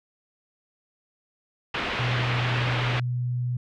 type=low-pass noise; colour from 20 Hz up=white; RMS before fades=-29 dBFS; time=1.74-3 s; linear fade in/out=5 ms; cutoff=3000 Hz; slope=24 dB/octave
type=tone with pitch glide; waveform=sine; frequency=122.3 to 123.22 Hz; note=B2 to B2; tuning=-16 to -4 cents; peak=-24 dBFS; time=1.99-3.57 s; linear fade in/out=5 ms; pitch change=+12 cents; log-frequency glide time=2.83-2.98 s
effects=none